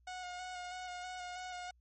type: tone with vibrato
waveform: sawtooth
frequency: 726 Hz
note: F#5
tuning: 33 cents flat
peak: -38 dBFS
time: 0.07-1.71 s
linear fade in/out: 5 ms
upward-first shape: square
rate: 3.1 Hz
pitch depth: 19 cents each way
effects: added 60 Hz sine -65 dBFS peak until 1.8 s + MP3 32 kbps